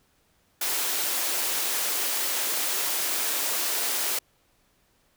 white high-pass noise, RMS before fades -27 dBFS, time 0.61-4.19 s, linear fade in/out 5 ms, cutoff 290 Hz, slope 24 dB/octave, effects pink hiss -66 dBFS RMS until 5.16 s

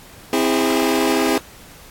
sawtooth chord, C augmented, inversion none, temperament just, 261.6 / 327 / 408.8 Hz, C4 / E4 / G#4, 0 / -14 / -27 cents, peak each -16 dBFS, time 0.33-1.38 s, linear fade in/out 2 ms, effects pink hiss -43 dBFS RMS until 1.9 s + AAC 64 kbps

